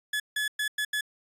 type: tone bursts at uneven times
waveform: 30% pulse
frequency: 1709 Hz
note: G#6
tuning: 49 cents sharp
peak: -24 dBFS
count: 5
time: 0.13-0.2 / 0.36-0.48 / 0.59-0.68 / 0.78-0.85 / 0.93-1.01 s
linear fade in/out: 5 ms
effects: resampled to 32000 Hz